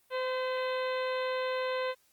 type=harmonic tone with a mistuned harmonic; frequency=514 Hz; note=C5; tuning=31 cents flat; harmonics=1 / 2 / 3 / 4 / 5 / 6 / 7 / 8; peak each=-31 / -37 / -41 / -43 / -45 / -47 / -48 / -49 dBFS; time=0.1-1.95 s; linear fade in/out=50 ms; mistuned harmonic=4; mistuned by=-24 cents; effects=white hiss -68 dBFS RMS until 2.12 s + Opus 24 kbps